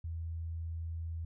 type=tone; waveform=sine; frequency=82.41 Hz; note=E2; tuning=in tune; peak=-36 dBFS; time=0.04-1.25 s; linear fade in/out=5 ms; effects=none